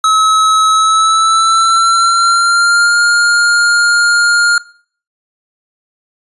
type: tone with pitch glide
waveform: square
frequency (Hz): 1288 to 1412.7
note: E6 to F6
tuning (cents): -41 to +19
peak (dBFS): -8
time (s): 0.04-4.58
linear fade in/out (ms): 2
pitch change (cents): +160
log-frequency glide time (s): 0.71-2.99
effects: noise-tail reverb RT60 0.5 s tail -21 dB re dry + resampled to 24000 Hz